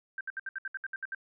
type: tone bursts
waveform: sine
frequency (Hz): 1568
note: G6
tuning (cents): 0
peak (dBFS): -33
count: 11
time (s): 0.18-1.148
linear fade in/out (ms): 2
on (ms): 28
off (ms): 66
effects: none